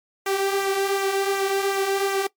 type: tone with flanger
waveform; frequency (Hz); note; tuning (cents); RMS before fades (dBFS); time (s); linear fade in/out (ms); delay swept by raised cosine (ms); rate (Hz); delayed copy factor
sawtooth; 392; G4; 0; -23; 0.26-2.27; 5; 0.21 to 3.51; 2.7; -0.5
effects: noise-tail reverb RT60 0.1 s tail -20 dB re dry + MP3 96 kbps